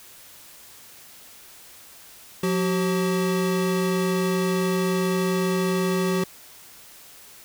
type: tone pair together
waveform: square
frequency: 179.48 / 380.3 Hz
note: F3 / F#4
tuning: +48 / +48 cents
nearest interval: octave + minor second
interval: 1300 cents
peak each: -24 / -25 dBFS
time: 2.43-6.24 s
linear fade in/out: 5 ms
effects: white hiss -47 dBFS RMS until 7.44 s